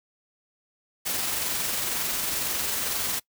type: noise with amplitude modulation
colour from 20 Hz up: white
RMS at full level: -27 dBFS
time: 1.05-3.2 s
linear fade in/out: 20 ms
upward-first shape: sine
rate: 22.1 Hz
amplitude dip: 25%
effects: noise-tail reverb RT60 0.1 s tail -23 dB re dry